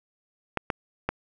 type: clicks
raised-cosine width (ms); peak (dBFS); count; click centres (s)
0.5; -10; 3; 0.573 / 0.702 / 1.09
effects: none